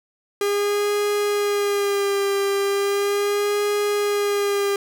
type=tone with vibrato; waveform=45% pulse; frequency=404.8 Hz; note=G#4; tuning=44 cents flat; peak=-19 dBFS; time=0.41-4.76 s; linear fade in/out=2 ms; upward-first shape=sine; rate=0.37 Hz; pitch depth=33 cents each way; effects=none